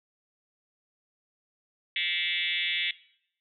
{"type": "tone with frequency modulation", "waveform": "sine", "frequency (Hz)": 2794, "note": "F7", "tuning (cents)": 0, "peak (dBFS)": -26, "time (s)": [1.96, 2.91], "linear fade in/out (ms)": 2, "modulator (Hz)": 172, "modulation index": 4.9, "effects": ["noise-tail reverb RT60 0.7 s tail -20 dB re dry"]}